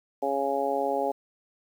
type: harmonic tone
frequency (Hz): 138.59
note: C#3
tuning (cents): 0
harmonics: 2 / 3 / 4 / 5 / 6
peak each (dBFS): -35 / -31 / -29 / -31 / -30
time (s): 0.22-1.12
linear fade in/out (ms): 10
effects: 9-bit